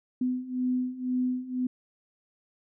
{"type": "beating tone pair", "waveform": "sine", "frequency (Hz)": [251.1, 253.1], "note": ["B3", "B3"], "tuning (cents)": [29, 43], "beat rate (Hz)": 2, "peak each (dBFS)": [-31, -28], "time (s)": [0.21, 1.67], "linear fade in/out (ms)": 5, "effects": []}